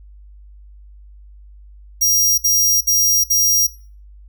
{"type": "tone bursts", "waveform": "sawtooth", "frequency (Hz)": 5700, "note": "F8", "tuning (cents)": 34, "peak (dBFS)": -10, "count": 4, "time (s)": [2.01, 3.67], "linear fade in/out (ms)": 10, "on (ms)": 370, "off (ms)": 60, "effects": ["noise-tail reverb RT60 0.4 s tail -19 dB re dry", "added 50 Hz sine -39 dBFS peak until 4.28 s"]}